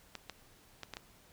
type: clicks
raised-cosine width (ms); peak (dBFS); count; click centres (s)
0.2; -24; 5; 0.153 / 0.297 / 0.833 / 0.937 / 0.969
effects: pink hiss -62 dBFS RMS until 1.32 s